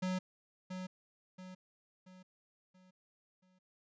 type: tone with echo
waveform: square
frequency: 184.8 Hz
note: F#3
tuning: 2 cents flat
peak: -34 dBFS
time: 0.02-0.19 s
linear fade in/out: 10 ms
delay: 680 ms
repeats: 5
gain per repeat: -7 dB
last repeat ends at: 3.59 s
effects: resampled to 16000 Hz